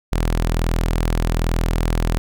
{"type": "tone", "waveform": "sawtooth", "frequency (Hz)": 41.2, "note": "E1", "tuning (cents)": 0, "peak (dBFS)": -13, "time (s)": [0.12, 2.18], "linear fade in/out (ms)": 0, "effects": []}